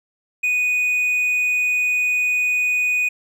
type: tone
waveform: triangle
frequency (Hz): 2480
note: D#7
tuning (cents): -6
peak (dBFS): -15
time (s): 0.43-3.09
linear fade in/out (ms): 10
effects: none